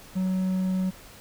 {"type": "tone", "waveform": "triangle", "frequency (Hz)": 186.6, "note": "F#3", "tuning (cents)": 15, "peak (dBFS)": -21, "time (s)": [0.15, 0.91], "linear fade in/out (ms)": 20, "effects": ["pink hiss -48 dBFS RMS until 1.2 s"]}